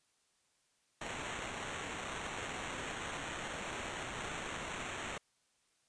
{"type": "noise with sample-and-hold", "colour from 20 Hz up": "white", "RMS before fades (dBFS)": -42, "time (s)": [1.01, 5.18], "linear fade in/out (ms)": 5, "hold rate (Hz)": 4900, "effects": ["white hiss -75 dBFS RMS until 5.88 s", "resampled to 22050 Hz"]}